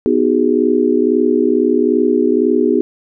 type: chord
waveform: sine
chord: G# minor seventh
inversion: first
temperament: just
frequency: 249.2 / 311.5 / 373.8 / 415.3 Hz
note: B3 / D#4 / F#4 / G#4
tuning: +16 / +2 / +18 / 0 cents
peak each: -16 dBFS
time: 0.06-2.81 s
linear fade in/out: 0 ms
effects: none